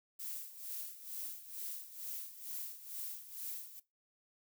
violet noise with tremolo, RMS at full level -42 dBFS, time 0.19-3.8 s, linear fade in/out 10 ms, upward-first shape sine, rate 2.2 Hz, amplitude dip 75%, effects noise-tail reverb RT60 0.2 s tail -18 dB re dry

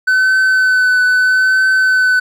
triangle tone with vibrato, 1513 Hz, F#6, 38 cents sharp, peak -7 dBFS, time 0.07-2.2 s, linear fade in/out 10 ms, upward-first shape triangle, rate 0.78 Hz, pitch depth 20 cents each way, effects none

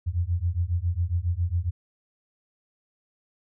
sine beating tone pair, 83.6 / 90.9 Hz, E2 / F#2, +25 / -30 cents, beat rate 7.3 Hz, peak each -26 dBFS, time 0.06-1.71 s, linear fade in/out 20 ms, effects none

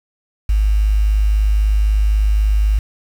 sine tone with quantisation, 51.91 Hz, G#1, in tune, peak -11 dBFS, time 0.49-2.79 s, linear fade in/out 5 ms, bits 6, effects none

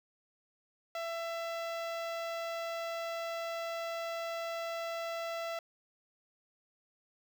sawtooth tone with notch filter, 668 Hz, E5, 23 cents sharp, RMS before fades -38 dBFS, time 0.95-5.59 s, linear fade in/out 2 ms, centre 10000 Hz, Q 0.52, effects none

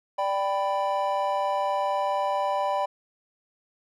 triangle chord, G major, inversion second, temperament equal with one note detuned, 587.3 / 784 / 991.8 Hz, D5 / G5 / B5, 0 / 0 / +7 cents, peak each -26 dBFS, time 0.18-2.86 s, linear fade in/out 10 ms, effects none

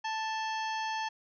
harmonic tone with a mistuned harmonic, 880 Hz, A5, in tune, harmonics 1 / 2 / 3 / 4 / 5 / 6 / 7, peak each -33 / -39 / -43 / -45 / -47 / -49 / -50 dBFS, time 0.04-1.09 s, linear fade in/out 10 ms, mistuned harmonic 4, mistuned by -130 cents, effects none

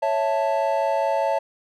triangle chord, A major, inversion first, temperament equal, 554.4 / 659.3 / 880 Hz, C#5 / E5 / A5, 0 / 0 / 0 cents, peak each -22 dBFS, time 0.02-1.39 s, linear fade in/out 10 ms, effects none

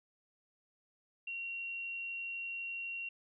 sine tone, 2746 Hz, F7, 30 cents flat, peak -38 dBFS, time 1.27-3.09 s, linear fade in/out 5 ms, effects none

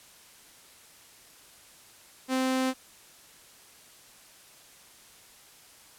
sawtooth tone, 260 Hz, C4, 11 cents flat, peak -21 dBFS, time 2.28-2.74 s, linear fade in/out 50 ms, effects white hiss -54 dBFS RMS until 5.98 s + low-pass 12000 Hz 12 dB/octave

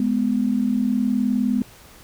sine tone pair together, 209.6 / 249.2 Hz, G#3 / B3, +16 / +16 cents, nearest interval minor third, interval 300 cents, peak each -21 / -20 dBFS, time 0-1.62 s, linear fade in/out 2 ms, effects pink hiss -47 dBFS RMS until 2.03 s

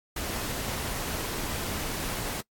pink noise, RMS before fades -33 dBFS, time 0.16-2.41 s, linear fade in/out 5 ms, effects noise-tail reverb RT60 0.1 s tail -22 dB re dry + AAC 64 kbps

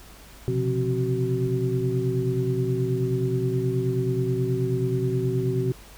sine tone cluster, 126.1 / 135.5 / 175.1 / 265.2 / 376 Hz, B2 / C#3 / F3 / C4 / F#4, +36 / -39 / +5 / +23 / +28 cents, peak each -25 / -30 / -33 / -33 / -26 dBFS, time 0.48-5.72 s, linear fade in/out 0 ms, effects added 50 Hz sine -48 dBFS peak until 5.97 s + pink hiss -48 dBFS RMS until 5.97 s

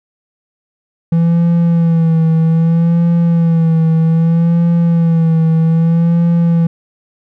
triangle tone with vibrato, 165.8 Hz, E3, 10 cents sharp, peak -6 dBFS, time 1.12-6.67 s, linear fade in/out 5 ms, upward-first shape sine, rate 0.63 Hz, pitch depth 43 cents each way, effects none

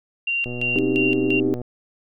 sine tone with tremolo, 2767 Hz, F7, 17 cents flat, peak -20 dBFS, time 0.27-1.4 s, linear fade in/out 5 ms, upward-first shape square, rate 2.9 Hz, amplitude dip 80%
click train, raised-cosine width 2 ms, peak -19 dBFS, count 142, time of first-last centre 0.46-1.616 s, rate 122 Hz
sine chord, C minor, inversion none, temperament equal, 261.6 / 311.1 / 392 Hz, C4 / Eb4 / G4, 0 / 0 / 0 cents, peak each -24 / -22 / -22 dBFS, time 0.76-1.54 s, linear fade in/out 0 ms
effects none

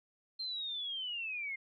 sine linear sweep, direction down, 4186 to 2100 Hz, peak -36 dBFS, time 0.39-1.56 s, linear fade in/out 10 ms, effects MP3 96 kbps

